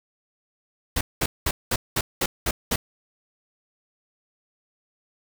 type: noise bursts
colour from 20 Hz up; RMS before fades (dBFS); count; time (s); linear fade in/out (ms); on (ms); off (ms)
pink; -23; 8; 0.96-2.76; 5; 50; 200
effects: none